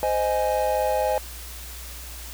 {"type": "chord", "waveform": "triangle", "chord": "Ab major", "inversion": "first", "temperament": "just", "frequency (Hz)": [519.1, 623, 830.6], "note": ["C5", "Eb5", "Ab5"], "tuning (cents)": [-14, 2, 0], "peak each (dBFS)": -23, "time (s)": [0.03, 1.18], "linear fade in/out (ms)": 0, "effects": ["added 60 Hz sine -38 dBFS peak until 2.33 s", "white hiss -40 dBFS RMS until 2.33 s"]}